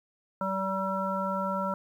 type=harmonic tone; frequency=192.1 Hz; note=G3; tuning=35 cents flat; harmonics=1 / 3 / 5 / 7; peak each=-33 / -33 / -33 / -33 dBFS; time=0.41-1.74 s; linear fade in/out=2 ms; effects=10-bit